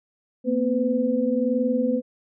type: tone cluster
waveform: sine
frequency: 232.9 / 254.2 / 505 Hz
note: A#3 / C4 / B4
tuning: -1 / -50 / +39 cents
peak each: -24 dBFS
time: 0.44-2.02 s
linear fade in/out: 50 ms
effects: none